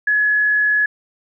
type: tone with frequency modulation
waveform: sine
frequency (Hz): 1694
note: G#6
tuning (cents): +34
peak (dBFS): -13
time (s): 0.07-0.86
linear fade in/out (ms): 5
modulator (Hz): 57.3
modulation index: 0.24
effects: none